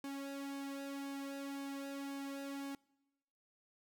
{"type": "tone with flanger", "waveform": "sawtooth", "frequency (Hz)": 277.2, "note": "C#4", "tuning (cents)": 0, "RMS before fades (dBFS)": -44, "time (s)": [0.04, 2.75], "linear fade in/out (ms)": 2, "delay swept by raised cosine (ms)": [1.5, 2.7], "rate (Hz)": 1.9, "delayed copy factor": -0.7, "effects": ["noise-tail reverb RT60 1.0 s tail -25 dB re dry"]}